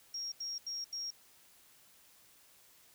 sine tone bursts, 5588 Hz, F8, in tune, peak -37 dBFS, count 4, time 0.14-1.106 s, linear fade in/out 5 ms, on 180 ms, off 82 ms, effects white hiss -63 dBFS RMS until 2.94 s

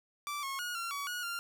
sawtooth tone with pitch steps, 1166 / 1089 / 1445 / 1371 / 1133 / 1452 / 1391 Hz, D6 / C#6 / F#6 / F6 / C#6 / F#6 / F6, -13 / -31 / -41 / -32 / +37 / -33 / -7 cents, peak -32 dBFS, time 0.27-1.39 s, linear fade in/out 0 ms, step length 160 ms, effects none

